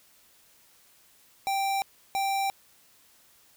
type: tone pair in turn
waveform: square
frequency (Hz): 784 / 784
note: G5 / G5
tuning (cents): 0 / 0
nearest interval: unison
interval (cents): 0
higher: neither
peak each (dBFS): -26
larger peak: neither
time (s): 1.47-1.82 / 2.15-2.5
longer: neither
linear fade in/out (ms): 0
effects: white hiss -60 dBFS RMS until 3.56 s